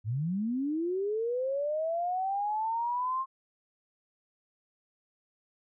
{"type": "linear sweep", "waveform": "sine", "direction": "up", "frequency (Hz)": [98, 1070], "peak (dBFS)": -28, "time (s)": [0.04, 3.26], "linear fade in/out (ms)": 50, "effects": []}